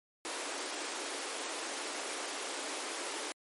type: high-pass noise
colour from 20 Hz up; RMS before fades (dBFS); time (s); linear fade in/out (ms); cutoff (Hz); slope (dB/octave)
pink; -39; 0.25-3.32; 0; 290; 48
effects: MP3 48 kbps

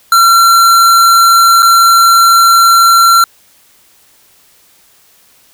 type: tone with dropouts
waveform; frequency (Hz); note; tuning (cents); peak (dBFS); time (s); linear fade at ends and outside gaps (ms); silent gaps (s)
square; 1363; F6; -43; -4; 0.12-3.24; 2; 1.623-1.628
effects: white hiss -47 dBFS RMS until 5.53 s

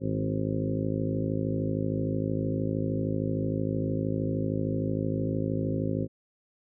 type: harmonic tone with a mistuned harmonic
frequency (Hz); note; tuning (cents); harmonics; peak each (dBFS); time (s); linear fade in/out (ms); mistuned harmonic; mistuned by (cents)
53.1; G#1; +39; 1 / 2 / 3 / 4 / 5 / 6 / 7 / 8 / 9 / 10; -43 / -32 / -32 / -38 / -32 / -39 / -36 / -42 / -41 / -37; 0-6.08; 50; 4; -18
effects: none

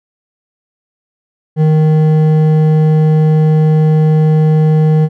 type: tone with hard clipping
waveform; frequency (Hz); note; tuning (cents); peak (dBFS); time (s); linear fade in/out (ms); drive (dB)
triangle; 155.56; D#3; 0; -8; 1.56-5.09; 50; 12
effects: none

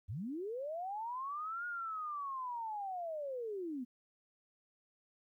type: linear two-way sweep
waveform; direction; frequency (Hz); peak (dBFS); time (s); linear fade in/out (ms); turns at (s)
sine; up then down; 77.78 to 1444 to 234.6; -38; 0.08-3.85; 20; 1.66
effects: 13-bit

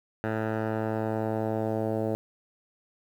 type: tone with low-pass filter sweep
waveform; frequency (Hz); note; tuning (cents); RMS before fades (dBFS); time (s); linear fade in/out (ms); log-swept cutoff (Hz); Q
10% pulse; 110; A2; 0; -29; 0.24-2.15; 0; 1500 to 610; 1.6
effects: 9-bit

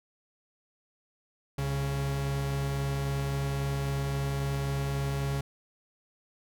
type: tone pair together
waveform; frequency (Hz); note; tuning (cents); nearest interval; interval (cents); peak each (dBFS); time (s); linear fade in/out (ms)
45% pulse; 67.44 / 138.59; C#2 / C#3; -47 / 0; octave; 1247; -36 / -29; 1.58-5.41; 5
effects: none

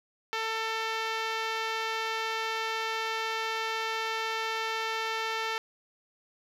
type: tone with band-pass filter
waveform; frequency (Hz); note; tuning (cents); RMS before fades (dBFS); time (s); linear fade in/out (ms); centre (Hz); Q
5% pulse; 446; A4; +23; -32; 0.33-5.58; 0; 970; 0.52
effects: none

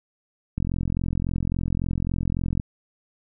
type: click train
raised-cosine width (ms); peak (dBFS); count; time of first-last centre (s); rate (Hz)
5; -13; 89; 0.58-2.598; 43.6
effects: none

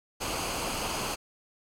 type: noise with comb filter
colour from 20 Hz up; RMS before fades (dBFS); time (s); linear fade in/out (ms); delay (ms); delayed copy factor
pink; -32; 0.2-1.16; 20; 0.54; -0.55
effects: low-pass 11000 Hz 12 dB/octave

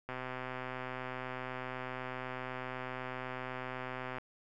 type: click train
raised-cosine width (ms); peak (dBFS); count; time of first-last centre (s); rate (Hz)
0.5; -25; 525; 0.09-4.184; 128
effects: none

